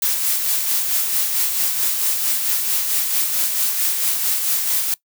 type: noise with tremolo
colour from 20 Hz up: blue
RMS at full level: -18 dBFS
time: 0.02-4.94 s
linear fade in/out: 2 ms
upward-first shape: sine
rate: 4.5 Hz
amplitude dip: 40%
effects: noise-tail reverb RT60 0.1 s tail -21 dB re dry